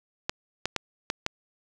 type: clicks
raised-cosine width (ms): 0.2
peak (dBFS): -9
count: 5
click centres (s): 0.295 / 0.656 / 0.763 / 1.101 / 1.264
effects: none